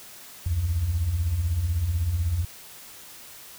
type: beating tone pair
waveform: sine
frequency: 70.7 / 86.7 Hz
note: C#2 / F2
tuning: +35 / -12 cents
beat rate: 16 Hz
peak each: -29 / -22 dBFS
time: 0.46-2.45 s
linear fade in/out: 5 ms
effects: tanh soft clip ceiling -16 dBFS + white hiss -45 dBFS RMS until 3.58 s